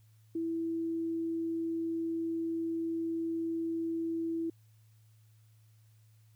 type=tone; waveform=sine; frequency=329.6 Hz; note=E4; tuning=in tune; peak=-31 dBFS; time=0.35-4.5 s; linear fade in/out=5 ms; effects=added 109 Hz sine -59 dBFS peak until 6.35 s + white hiss -73 dBFS RMS until 6.35 s